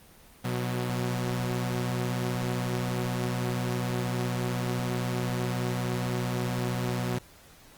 sawtooth tone pair together, 123.47 / 183.15 Hz, B2 / F#3, 0 / -17 cents, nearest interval perfect fifth, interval 683 cents, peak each -25 / -29 dBFS, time 0.44-7.19 s, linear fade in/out 10 ms, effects pink hiss -54 dBFS RMS until 7.77 s + Opus 24 kbps

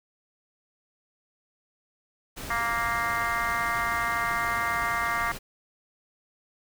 pink noise, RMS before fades -38 dBFS, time 2.36-5.39 s, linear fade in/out 20 ms
harmonic tone, 233.1 Hz, A#3, in tune, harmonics 3 / 4 / 5 / 6 / 7 / 8 / 9, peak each -35 / -35 / -29 / -34 / -35 / -33 / -33 dBFS, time 2.5-5.32 s, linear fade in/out 5 ms
effects none

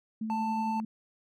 sine tone with tremolo, 219.7 Hz, A3, 2 cents flat, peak -30 dBFS, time 0.21-0.85 s, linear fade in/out 5 ms, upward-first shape sine, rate 11 Hz, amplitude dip 25%
triangle tone, 886 Hz, A5, 12 cents sharp, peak -28 dBFS, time 0.3-0.8 s, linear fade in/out 0 ms
effects none

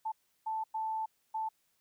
sine tone bursts at uneven times, 880 Hz, A5, in tune, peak -32 dBFS, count 4, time 0.05-0.12 / 0.46-0.64 / 0.74-1.06 / 1.34-1.49 s, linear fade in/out 10 ms, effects white hiss -75 dBFS RMS until 1.8 s

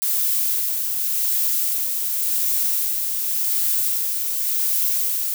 violet noise with tremolo, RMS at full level -20 dBFS, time 0.02-5.34 s, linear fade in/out 0 ms, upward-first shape sine, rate 0.89 Hz, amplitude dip 35%, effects none

